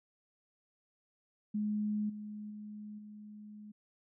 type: tone with level steps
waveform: sine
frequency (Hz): 210.3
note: G#3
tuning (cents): +22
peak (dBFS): -31 / -41 / -43 / -47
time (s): 1.54-3.72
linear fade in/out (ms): 10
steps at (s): 2.09 / 2.5 / 2.98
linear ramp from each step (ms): 10
effects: none